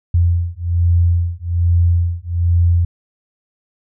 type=beating tone pair; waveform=sine; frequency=85.6 / 86.8 Hz; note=F2 / F2; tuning=-34 / -10 cents; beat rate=1.2 Hz; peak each=-15 dBFS; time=0.14-2.85 s; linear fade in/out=5 ms; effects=none